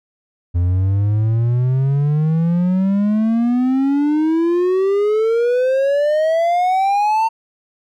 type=exponential sweep; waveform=triangle; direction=up; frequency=85.7 to 910 Hz; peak=-11 dBFS; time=0.54-7.29 s; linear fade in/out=20 ms; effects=none